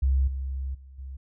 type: tone with level steps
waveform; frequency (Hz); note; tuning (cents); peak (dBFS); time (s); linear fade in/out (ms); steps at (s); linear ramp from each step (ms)
sine; 66.7; C2; +34; -19 / -28 / -44 / -35; 0.02-1.17; 10; 0.27 / 0.74 / 0.98; 10
effects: none